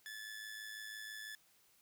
sawtooth tone with amplitude modulation, 1730 Hz, A6, 30 cents flat, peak -40 dBFS, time 0.06-1.35 s, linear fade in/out 0 ms, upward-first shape sine, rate 106 Hz, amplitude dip 50%, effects white hiss -70 dBFS RMS until 1.81 s

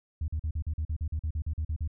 sine tone bursts, 77.8 Hz, D#2, in tune, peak -26 dBFS, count 15, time 0.21-1.877 s, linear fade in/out 5 ms, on 71 ms, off 43 ms, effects tanh soft clip ceiling -25 dBFS

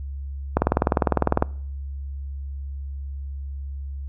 click train, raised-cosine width 1 ms, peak -3 dBFS, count 18, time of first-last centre 0.57-1.424 s, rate 19.9 Hz, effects noise-tail reverb RT60 0.6 s tail -24 dB re dry + added 69 Hz sine -29 dBFS peak until 4.08 s

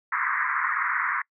pink band-pass noise, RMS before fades -26 dBFS, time 0.12-1.22 s, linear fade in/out 5 ms, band 1000 to 2100 Hz, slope 96 dB/octave, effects noise-tail reverb RT60 0.1 s tail -26 dB re dry

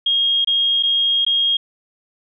sine tone with dropouts, 3254 Hz, G#7, 36 cents flat, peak -14 dBFS, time 0.06-1.57 s, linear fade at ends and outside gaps 5 ms, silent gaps 0.447-0.472 / 0.827-0.833 / 1.25-1.264 s, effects none

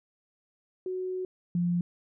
sine tone pair in turn, 370 / 174.62 Hz, F#4 / F3, 0 / 0 cents, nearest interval octave + minor second, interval 1300 cents, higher first, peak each -30 / -24 dBFS, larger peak second, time 0.86-1.25 / 1.55-1.81 s, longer first, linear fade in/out 2 ms, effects none

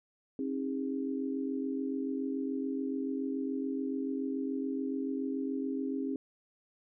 sine tone cluster, 268.8 / 315.8 / 406.8 Hz, C4 / D#4 / G#4, +47 / +26 / -36 cents, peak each -33 / -39 / -39 dBFS, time 0.39-6.16 s, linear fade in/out 2 ms, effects none

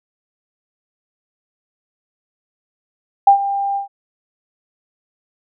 sine tone with ADSR envelope, 796 Hz, G5, 26 cents sharp, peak -3 dBFS, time 3.27-3.88 s, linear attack 5 ms, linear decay 100 ms, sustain -14 dB, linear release 120 ms, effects none

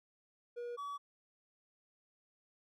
triangle tone pair in turn, 480 / 1139.1 Hz, B4 / C#6, -49 / +47 cents, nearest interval octave + minor third, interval 1496 cents, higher second, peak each -38 / -38 dBFS, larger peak neither, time 0.56-0.77 / 0.77-0.98 s, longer neither, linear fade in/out 20 ms, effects none

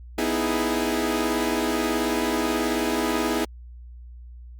sawtooth chord, E major seventh, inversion second, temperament equal, 246.9 / 311.1 / 329.6 / 415.3 Hz, B3 / D#4 / E4 / G#4, 0 / 0 / 0 / 0 cents, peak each -24 dBFS, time 0.18-3.45 s, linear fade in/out 5 ms, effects added 60 Hz sine -39 dBFS peak until 4.59 s + Opus 48 kbps

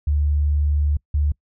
sine tone pair in turn, 73.42 / 73.42 Hz, D2 / D2, 0 / 0 cents, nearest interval unison, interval 0 cents, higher neither, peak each -16 dBFS, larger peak neither, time 0.07-0.97 / 1.14-1.32 s, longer first, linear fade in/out 5 ms, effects noise-tail reverb RT60 0.1 s tail -25 dB re dry

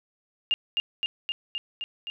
sine tone with echo, 2817 Hz, F7, 14 cents sharp, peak -20 dBFS, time 0.51-0.54 s, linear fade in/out 0 ms, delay 260 ms, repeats 6, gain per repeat -2 dB, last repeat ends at 2.1 s, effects none

